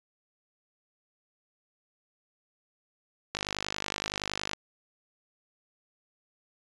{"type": "click train", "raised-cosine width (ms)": 0.2, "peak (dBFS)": -13, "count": 61, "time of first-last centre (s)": [3.35, 4.533], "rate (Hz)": 50.7, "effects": ["resampled to 22050 Hz"]}